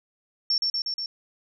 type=tone with echo; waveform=sine; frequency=5440 Hz; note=F8; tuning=46 cents flat; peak=-20 dBFS; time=0.5-0.58 s; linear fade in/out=2 ms; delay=120 ms; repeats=4; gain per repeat=-2 dB; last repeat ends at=1.06 s; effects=none